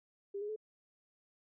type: tone with pitch steps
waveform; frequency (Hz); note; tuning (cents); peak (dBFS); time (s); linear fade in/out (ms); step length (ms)
sine; 400 / 415.3 / 431.2; G4 / G#4 / A4; +35 / 0 / -35; -37; 0.34-0.562; 10; 74
effects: none

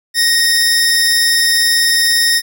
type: tone pair together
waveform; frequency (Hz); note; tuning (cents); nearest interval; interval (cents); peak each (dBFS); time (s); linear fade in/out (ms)
sawtooth; 1864.7 / 5253; A#6 / E8; 0 / -7; octave + tritone; 1793; -10; 0.14-2.42; 50
effects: none

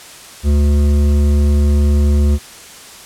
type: tone with hard clipping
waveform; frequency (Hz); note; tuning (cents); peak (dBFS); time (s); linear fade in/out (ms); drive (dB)
sine; 72.5; D2; -22; -11; 0.43-2.39; 50; 11
effects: white hiss -36 dBFS RMS until 3.05 s + low-pass 10000 Hz 12 dB/octave

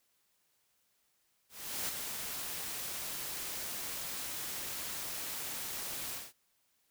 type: noise with ADSR envelope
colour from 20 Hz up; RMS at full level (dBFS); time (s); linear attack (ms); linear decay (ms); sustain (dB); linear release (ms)
white; -35; 1.49-6.33; 400; 4; -5; 200
effects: white hiss -75 dBFS RMS until 6.9 s

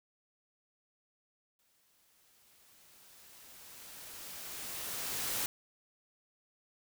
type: noise with exponential growth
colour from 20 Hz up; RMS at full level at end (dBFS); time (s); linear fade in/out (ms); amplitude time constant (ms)
white; -34; 1.59-5.46; 1; 840
effects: none

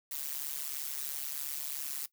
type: noise with amplitude modulation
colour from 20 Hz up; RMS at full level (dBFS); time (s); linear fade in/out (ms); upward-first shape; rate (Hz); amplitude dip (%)
blue; -34; 0.11-2.06; 5; sine; 143; 100
effects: noise-tail reverb RT60 0.1 s tail -17 dB re dry

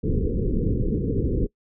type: low-pass noise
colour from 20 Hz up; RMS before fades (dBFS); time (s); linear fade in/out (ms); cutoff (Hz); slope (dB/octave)
pink; -23; 0.03-1.47; 10; 490; 96
effects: noise-tail reverb RT60 0.1 s tail -22 dB re dry

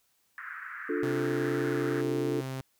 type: band-pass noise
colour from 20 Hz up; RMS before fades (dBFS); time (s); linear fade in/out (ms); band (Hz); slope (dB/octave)
white; -41; 0.38-2.01; 0; 1300 to 1800; 48
type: chord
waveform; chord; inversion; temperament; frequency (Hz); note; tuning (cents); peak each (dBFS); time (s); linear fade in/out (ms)
sine; D minor; none; just; 293.7 / 352.4 / 440.5; D4 / F4 / A4; 0 / +16 / +2; -32; 0.89-2.41; 5
type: tone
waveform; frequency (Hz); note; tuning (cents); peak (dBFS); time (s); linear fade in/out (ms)
sawtooth; 132; C3; +16; -30; 1.03-2.61; 2
effects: white hiss -71 dBFS RMS until 2.79 s

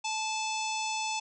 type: harmonic tone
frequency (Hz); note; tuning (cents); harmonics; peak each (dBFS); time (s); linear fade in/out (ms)
872; A5; -16; 1 / 3 / 4 / 5 / 6 / 7 / 8 / 9; -33 / -36 / -41 / -44 / -42 / -41 / -44 / -44; 0.04-1.2; 10
effects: none

